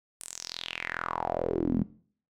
sawtooth tone with band-pass filter sweep, 42.37 Hz, E1, 48 cents sharp, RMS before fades -32 dBFS, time 0.2-1.83 s, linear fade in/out 10 ms, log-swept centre 9700 to 200 Hz, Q 5.3, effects noise-tail reverb RT60 0.5 s tail -18 dB re dry

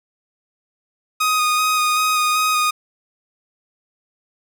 sawtooth tone with vibrato, 1244.5 Hz, D#6, in tune, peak -12 dBFS, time 1.2-2.71 s, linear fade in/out 10 ms, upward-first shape square, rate 2.6 Hz, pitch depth 13 cents each way, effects none

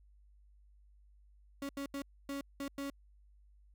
35% pulse tone bursts at uneven times, 278.7 Hz, C#4, 9 cents sharp, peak -36 dBFS, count 6, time 1.62-1.69 / 1.77-1.86 / 1.94-2.02 / 2.29-2.41 / 2.6-2.68 / 2.78-2.9 s, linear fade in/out 2 ms, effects added 50 Hz sine -60 dBFS peak until 3.74 s

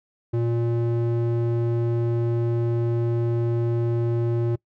square tone with band-pass filter, 117.3 Hz, A#2, 11 cents sharp, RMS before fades -23 dBFS, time 0.33-4.56 s, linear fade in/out 10 ms, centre 240 Hz, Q 9.5, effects noise-tail reverb RT60 0.1 s tail -23 dB re dry

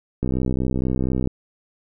click train, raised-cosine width 3 ms, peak -10 dBFS, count 68, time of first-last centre 0.23-1.274 s, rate 64.2 Hz, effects none

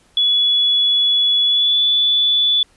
sine tone with pitch glide, 3401 to 3460 Hz, G#7 to A7, +40 to -30 cents, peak -12 dBFS, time 0.17-2.63 s, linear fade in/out 2 ms, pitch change +30 cents, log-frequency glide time 1.43-1.82 s, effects pink hiss -55 dBFS RMS until 2.76 s + resampled to 24000 Hz

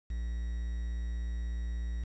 triangle tone with quantisation, 58.27 Hz, A#1, in tune, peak -30 dBFS, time 0.1-2.04 s, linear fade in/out 5 ms, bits 9, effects resampled to 16000 Hz

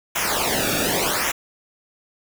pink noise with flanger, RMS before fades -22 dBFS, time 0.15-1.32 s, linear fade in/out 10 ms, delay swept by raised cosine 0.22 to 1 ms, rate 0.86 Hz, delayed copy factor -0.85, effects none

